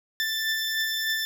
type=beating tone pair; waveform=20% pulse; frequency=1769 / 1772.3 Hz; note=A6 / A6; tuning=+9 / +12 cents; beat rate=3.3 Hz; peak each=-21 / -29 dBFS; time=0.2-1.25 s; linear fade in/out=0 ms; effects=none